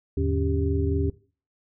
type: tone cluster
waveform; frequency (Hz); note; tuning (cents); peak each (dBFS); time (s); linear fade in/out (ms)
sine; 79.6 / 103.5 / 146.3 / 278.5 / 394.8; D#2 / G#2 / D3 / C#4 / G4; +40 / -5 / -6 / +8 / +12; -24 / -32 / -32 / -29 / -29; 0.17-1.1; 5
effects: noise-tail reverb RT60 0.4 s tail -20 dB re dry